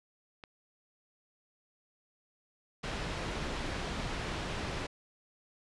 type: click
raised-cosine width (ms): 0.3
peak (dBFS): -30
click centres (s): 0.438
type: low-pass noise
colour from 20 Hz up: pink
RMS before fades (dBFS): -37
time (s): 2.83-4.87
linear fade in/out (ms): 10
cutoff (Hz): 4200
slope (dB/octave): 12
effects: resampled to 24000 Hz